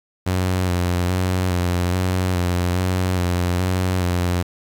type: tone with vibrato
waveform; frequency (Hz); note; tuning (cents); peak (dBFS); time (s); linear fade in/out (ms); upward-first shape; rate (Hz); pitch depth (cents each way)
sawtooth; 90.4; F#2; -40; -14; 0.26-4.43; 10; square; 1.2; 32
effects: 8-bit